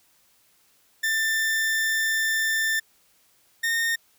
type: tone pair in turn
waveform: 40% pulse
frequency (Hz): 1782 / 1834.2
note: A6 / A#6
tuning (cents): +22 / -29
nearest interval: unison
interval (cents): 49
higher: second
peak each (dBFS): -21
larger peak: neither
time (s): 1.03-2.8 / 3.63-3.96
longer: first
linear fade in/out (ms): 10
effects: white hiss -62 dBFS RMS until 4.18 s